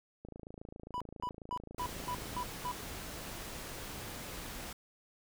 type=click train; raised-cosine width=2 ms; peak=-33 dBFS; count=60; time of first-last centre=0.25-2.403 s; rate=27.4 Hz
type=tone bursts; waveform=triangle; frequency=987.8 Hz; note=B5; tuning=in tune; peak=-33 dBFS; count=7; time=0.94-2.715 s; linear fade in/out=0 ms; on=65 ms; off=220 ms
type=noise; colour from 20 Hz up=pink; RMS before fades=-44 dBFS; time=1.78-4.73 s; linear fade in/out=5 ms
effects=none